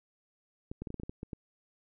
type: clicks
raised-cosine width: 3 ms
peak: -26 dBFS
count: 10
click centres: 0.715 / 0.82 / 0.872 / 0.904 / 0.943 / 0.999 / 1.034 / 1.095 / 1.231 / 1.332 s
effects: none